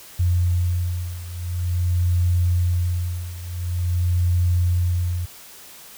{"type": "beating tone pair", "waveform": "sine", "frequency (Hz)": [88, 88.47], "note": ["F2", "F2"], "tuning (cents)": [14, 23], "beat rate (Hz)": 0.47, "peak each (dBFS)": [-20, -23], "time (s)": [0.19, 5.26], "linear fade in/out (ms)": 10, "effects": ["white hiss -43 dBFS RMS until 5.97 s"]}